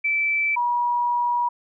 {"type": "tone pair in turn", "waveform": "sine", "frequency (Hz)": [2322, 963.4], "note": ["D7", "B5"], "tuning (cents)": [-20, -43], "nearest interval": "octave + minor third", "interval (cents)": 1523, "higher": "first", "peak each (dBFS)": -19, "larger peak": "neither", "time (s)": [[0.04, 0.56], [0.56, 1.49]], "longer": "second", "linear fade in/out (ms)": 10, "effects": []}